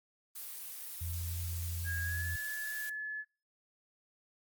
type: noise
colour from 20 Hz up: blue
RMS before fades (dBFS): -44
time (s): 0.35-2.9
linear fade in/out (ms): 10
type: tone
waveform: sine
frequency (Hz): 85.5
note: F2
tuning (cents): -36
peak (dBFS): -36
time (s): 1.01-2.36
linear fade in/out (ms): 5
type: tone with pitch glide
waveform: sine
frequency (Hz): 1639 to 1717.5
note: G#6 to A6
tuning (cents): -23 to -42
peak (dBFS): -36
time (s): 1.84-3.25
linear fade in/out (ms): 50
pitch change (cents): +81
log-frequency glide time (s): 2.02-2.26
effects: noise-tail reverb RT60 0.3 s tail -21 dB re dry + Opus 32 kbps